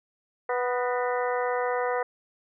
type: harmonic tone with a mistuned harmonic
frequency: 246.9 Hz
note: B3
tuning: in tune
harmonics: 2 / 3 / 4 / 5 / 6 / 7 / 8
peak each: -27 / -31 / -33 / -35 / -37 / -38 / -39 dBFS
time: 0.49-2.03 s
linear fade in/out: 5 ms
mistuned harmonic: 7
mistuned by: +78 cents
effects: none